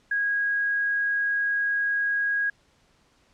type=tone; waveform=sine; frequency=1645 Hz; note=G#6; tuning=17 cents flat; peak=-22 dBFS; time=0.11-2.5 s; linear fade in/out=5 ms; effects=pink hiss -63 dBFS RMS until 3.33 s + low-pass 7000 Hz 12 dB/octave